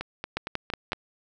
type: two click trains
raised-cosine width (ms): 0.3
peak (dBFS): -16 / -11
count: 5 / 4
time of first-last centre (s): 0.01-0.932 / 0.37-0.92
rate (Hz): 4.34 / 5.45
effects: none